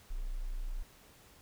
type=tone; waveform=sine; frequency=30.21 Hz; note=B0; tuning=37 cents flat; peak=-34 dBFS; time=0.1-0.83 s; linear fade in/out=10 ms; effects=pink hiss -60 dBFS RMS until 1.41 s